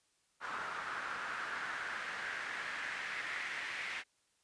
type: noise with band-pass filter sweep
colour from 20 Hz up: pink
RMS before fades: -41 dBFS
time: 0.4-4.04 s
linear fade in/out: 50 ms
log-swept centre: 1300 to 2100 Hz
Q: 3.2
effects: white hiss -75 dBFS RMS until 4.43 s + resampled to 22050 Hz